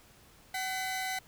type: tone pair together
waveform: sawtooth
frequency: 756 / 2018 Hz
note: F#5 / B6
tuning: +37 / +37 cents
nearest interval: octave + perfect fourth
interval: 1700 cents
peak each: -31 / -33 dBFS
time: 0.54-1.19 s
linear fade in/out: 5 ms
effects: pink hiss -59 dBFS RMS until 1.27 s